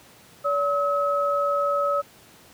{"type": "tone pair together", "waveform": "sine", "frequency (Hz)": [572, 1284.1], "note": ["D5", "E6"], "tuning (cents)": [-46, -46], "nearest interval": "octave + major second", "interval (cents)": 1400, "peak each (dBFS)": -23, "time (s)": [0.44, 2.02], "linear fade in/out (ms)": 20, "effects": ["pink hiss -51 dBFS RMS until 2.53 s", "high-pass 100 Hz 12 dB/octave"]}